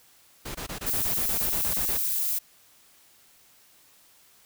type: noise bursts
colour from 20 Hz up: pink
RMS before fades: -35 dBFS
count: 13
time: 0.45-1.977 s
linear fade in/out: 10 ms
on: 99 ms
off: 20 ms
type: noise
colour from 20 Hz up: violet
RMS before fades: -27 dBFS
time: 0.86-2.39 s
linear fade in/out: 10 ms
effects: white hiss -58 dBFS RMS until 4.45 s